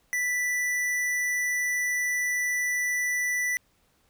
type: tone with hard clipping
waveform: sine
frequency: 1975.5 Hz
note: B6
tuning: in tune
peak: -26 dBFS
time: 0.13-3.57 s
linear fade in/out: 0 ms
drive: 15 dB
effects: pink hiss -67 dBFS RMS until 4.09 s